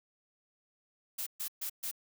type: noise bursts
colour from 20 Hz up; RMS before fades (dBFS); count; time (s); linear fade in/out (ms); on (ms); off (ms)
blue; -37; 4; 1.18-1.914; 10; 86; 130
effects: none